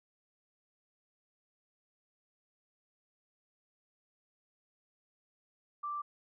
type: tone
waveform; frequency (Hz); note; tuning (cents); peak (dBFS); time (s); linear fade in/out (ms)
sine; 1174.7; D6; 0; -35; 5.83-6.02; 10
effects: none